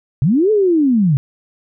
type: linear two-way sweep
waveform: sine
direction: up then down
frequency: 116.54 to 441 to 128.2 Hz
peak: -10 dBFS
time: 0.22-1.17 s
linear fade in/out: 0 ms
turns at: 0.51 s
effects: none